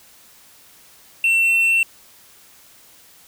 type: tone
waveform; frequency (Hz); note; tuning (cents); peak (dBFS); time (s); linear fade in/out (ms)
triangle; 2701; E7; +42; -12; 1.24-1.83; 2
effects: white hiss -49 dBFS RMS until 3.27 s